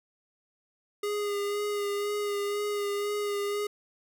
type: tone with vibrato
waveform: square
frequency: 410 Hz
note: G#4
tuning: 22 cents flat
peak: -29 dBFS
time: 1.03-3.67 s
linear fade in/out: 5 ms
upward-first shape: sine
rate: 2 Hz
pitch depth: 21 cents each way
effects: none